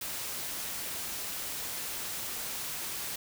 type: noise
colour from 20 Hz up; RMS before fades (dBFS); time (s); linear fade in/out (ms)
white; -37; 0.01-3.16; 5
effects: none